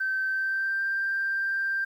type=tone with pitch glide; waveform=sine; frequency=1546 to 1579.4 Hz; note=G6 to G6; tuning=-24 to +13 cents; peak=-24 dBFS; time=0-1.85 s; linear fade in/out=10 ms; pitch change=+37 cents; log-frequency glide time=0.27-0.84 s; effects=tanh soft clip ceiling -20 dBFS + 10-bit